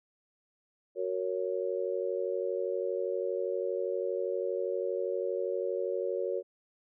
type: chord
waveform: sine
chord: F# major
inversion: none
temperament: just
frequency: 370 / 462.5 / 555 Hz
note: F#4 / A#4 / C#5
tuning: 0 / -14 / +2 cents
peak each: -34 dBFS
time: 0.95-6.43 s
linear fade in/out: 50 ms
effects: none